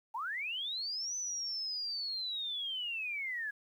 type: linear two-way sweep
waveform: sine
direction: up then down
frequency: 829 to 6070 to 1645 Hz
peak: -35 dBFS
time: 0.14-3.51 s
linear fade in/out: 10 ms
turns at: 1.16 s
effects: 11-bit